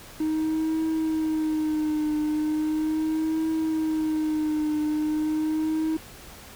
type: tone with vibrato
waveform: triangle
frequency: 311.1 Hz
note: D#4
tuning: in tune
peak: -20 dBFS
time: 0.2-5.97 s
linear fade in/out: 5 ms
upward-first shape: triangle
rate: 0.38 Hz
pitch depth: 48 cents each way
effects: tanh soft clip ceiling -16 dBFS + pink hiss -45 dBFS RMS until 6.55 s

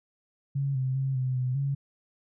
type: tone with pitch steps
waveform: sine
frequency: 138.7 / 130.5 / 134.4 / 128.7 / 127 / 138.9 Hz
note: C#3 / C3 / C3 / C3 / B2 / C#3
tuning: +1 / -4 / +47 / -28 / +49 / +4 cents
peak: -25 dBFS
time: 0.55-1.75 s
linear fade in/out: 10 ms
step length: 200 ms
effects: none

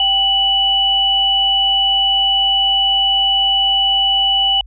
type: tone pair together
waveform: sine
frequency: 784 / 2960 Hz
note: G5 / F#7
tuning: 0 / 0 cents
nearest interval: octave + major seventh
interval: 2300 cents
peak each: -20 / -12 dBFS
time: 0-4.61 s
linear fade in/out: 2 ms
effects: added 50 Hz sine -35 dBFS peak until 4.66 s

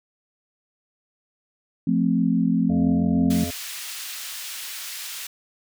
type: chord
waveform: sine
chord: F major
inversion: none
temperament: equal with one note detuned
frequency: 174.61 / 220.6 / 261.6 Hz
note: F3 / A3 / C4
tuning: 0 / +5 / 0 cents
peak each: -22 dBFS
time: 1.87-3.44 s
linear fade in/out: 5 ms
type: harmonic tone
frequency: 86.3 Hz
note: F2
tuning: 20 cents flat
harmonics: 1 / 3 / 5 / 7 / 8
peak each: -31 / -31 / -37 / -38 / -37 dBFS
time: 2.69-3.51 s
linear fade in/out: 10 ms
type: high-pass noise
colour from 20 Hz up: pink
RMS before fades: -34 dBFS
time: 3.3-5.27 s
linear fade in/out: 5 ms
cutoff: 2400 Hz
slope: 12 dB/octave
effects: none

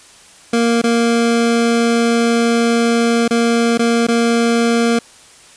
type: tone with dropouts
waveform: 25% pulse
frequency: 233.1 Hz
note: A#3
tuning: in tune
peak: -8 dBFS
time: 0.53-4.99 s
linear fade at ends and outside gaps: 5 ms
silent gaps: 0.817-0.838 / 3.28-3.307 / 3.776-3.792 / 4.069-4.084 s
effects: white hiss -43 dBFS RMS until 5.56 s + resampled to 22050 Hz

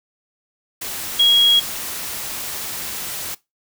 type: tone in noise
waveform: sine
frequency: 3300 Hz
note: G#7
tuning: 12 cents flat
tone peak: -10 dBFS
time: 1.19-1.6 s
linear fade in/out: 10 ms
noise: white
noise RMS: -28 dBFS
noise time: 0.81-3.35 s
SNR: +15 dB
effects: noise-tail reverb RT60 0.2 s tail -20 dB re dry

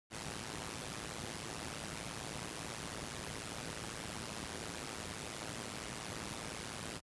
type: noise with amplitude modulation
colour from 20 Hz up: pink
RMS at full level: -39 dBFS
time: 0.1-7.01 s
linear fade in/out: 50 ms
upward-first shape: sine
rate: 110 Hz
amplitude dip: 90%
effects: high-pass 80 Hz 12 dB/octave + resampled to 24000 Hz

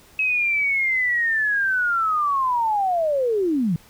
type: linear sweep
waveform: sine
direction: down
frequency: 2571 to 150.8 Hz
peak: -18 dBFS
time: 0.19-3.76 s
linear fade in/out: 2 ms
effects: pink hiss -51 dBFS RMS until 3.89 s

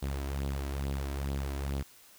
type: tone with flanger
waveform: sawtooth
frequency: 69 Hz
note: C#2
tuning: 7 cents flat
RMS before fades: -34 dBFS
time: 0.02-1.83 s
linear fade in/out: 10 ms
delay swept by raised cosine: 0.23 to 3.13 ms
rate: 2.3 Hz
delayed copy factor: +0.55
effects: white hiss -57 dBFS RMS until 2.18 s

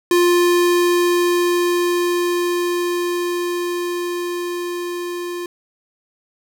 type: tone with level ramp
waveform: square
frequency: 350.8 Hz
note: F4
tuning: 8 cents sharp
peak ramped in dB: -12 to -25 dBFS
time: 0.11-5.46 s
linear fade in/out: 2 ms
effects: none

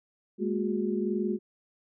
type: tone cluster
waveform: sine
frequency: 207.8 / 229.4 / 362.1 / 407.1 Hz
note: G#3 / A#3 / F#4 / G#4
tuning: +1 / -28 / -37 / -35 cents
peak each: -30 / -34 / -30 / -37 dBFS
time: 0.38-1.39 s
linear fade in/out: 50 ms
effects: none

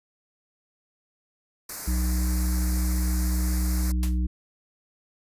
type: band-stop noise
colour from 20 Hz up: white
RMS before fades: -35 dBFS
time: 1.69-3.92 s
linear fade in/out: 5 ms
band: 2200 to 4400 Hz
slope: 48 dB/octave
type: harmonic tone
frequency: 61.74 Hz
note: B1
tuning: in tune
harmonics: 1 / 3 / 5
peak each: -22 / -32 / -36 dBFS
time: 1.87-4.27 s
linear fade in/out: 10 ms
type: noise with exponential decay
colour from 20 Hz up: white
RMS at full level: -31 dBFS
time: 4.03-4.18 s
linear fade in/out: 0 ms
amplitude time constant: 32 ms
effects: resampled to 32000 Hz

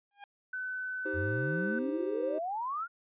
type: tone with exponential growth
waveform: sawtooth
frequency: 810 Hz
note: G#5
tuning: 43 cents flat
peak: -38 dBFS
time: 0.11-0.24 s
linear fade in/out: 2 ms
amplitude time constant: 27 ms
type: tone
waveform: sine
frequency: 1510 Hz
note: F#6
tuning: 35 cents sharp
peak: -34 dBFS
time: 0.53-1.79 s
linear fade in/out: 5 ms
type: chord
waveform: triangle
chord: C minor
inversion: first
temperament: just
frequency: 314 / 392.4 / 523.3 Hz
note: Eb4 / G4 / C5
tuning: +16 / +2 / 0 cents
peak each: -36 dBFS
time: 1.05-2.39 s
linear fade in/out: 10 ms
type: exponential sweep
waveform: sine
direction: up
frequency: 81.8 to 1451 Hz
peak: -32 dBFS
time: 1.13-2.88 s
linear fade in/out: 50 ms
effects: resampled to 8000 Hz

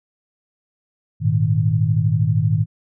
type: chord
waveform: sine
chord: Ab suspended second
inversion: none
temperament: equal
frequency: 103.83 / 116.54 / 155.56 Hz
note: Ab2 / Bb2 / Eb3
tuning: 0 / 0 / 0 cents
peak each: -19 dBFS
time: 1.2-2.66 s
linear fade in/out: 50 ms
effects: none

